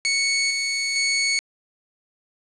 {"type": "tone with tremolo", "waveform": "20% pulse", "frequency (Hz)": 2217, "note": "C#7", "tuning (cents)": 0, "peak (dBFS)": -14, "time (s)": [0.05, 1.39], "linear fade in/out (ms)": 0, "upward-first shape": "square", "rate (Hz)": 1.1, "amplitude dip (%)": 30, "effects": ["resampled to 24000 Hz", "7-bit"]}